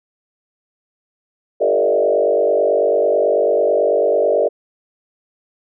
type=tone with frequency modulation; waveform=sine; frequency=523.3 Hz; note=C5; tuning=in tune; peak=-12 dBFS; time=1.6-4.49 s; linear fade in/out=20 ms; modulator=49.1 Hz; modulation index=2.6; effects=none